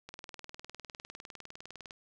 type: click train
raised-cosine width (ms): 0.2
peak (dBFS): -28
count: 37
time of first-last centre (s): 0.09-1.908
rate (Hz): 19.8
effects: none